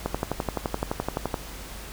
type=click train; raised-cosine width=1 ms; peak=-11 dBFS; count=16; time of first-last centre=0.06-1.342 s; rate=11.7 Hz; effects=added 50 Hz sine -40 dBFS peak until 1.92 s + pink hiss -41 dBFS RMS until 1.92 s